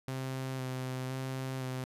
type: tone with vibrato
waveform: sawtooth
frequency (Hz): 130.4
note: C3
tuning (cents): -5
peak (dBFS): -31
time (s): 0.08-1.84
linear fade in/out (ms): 0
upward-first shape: square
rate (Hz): 0.98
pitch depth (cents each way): 16
effects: resampled to 32000 Hz + 12-bit